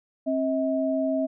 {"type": "tone pair together", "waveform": "sine", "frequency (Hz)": [267.2, 640], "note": ["C4", "D#5"], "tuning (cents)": [36, 49], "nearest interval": "octave + minor third", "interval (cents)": 1513, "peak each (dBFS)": -25, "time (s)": [0.26, 1.27], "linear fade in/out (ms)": 20, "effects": []}